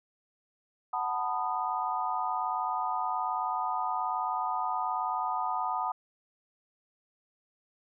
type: chord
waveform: sine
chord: B dominant seventh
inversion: second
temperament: just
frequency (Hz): 740.8 / 889 / 987.8 / 1234.7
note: F#5 / A5 / B5 / D#6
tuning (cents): +2 / +18 / 0 / -14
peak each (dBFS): -34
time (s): 0.93-5.92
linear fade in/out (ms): 5
effects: none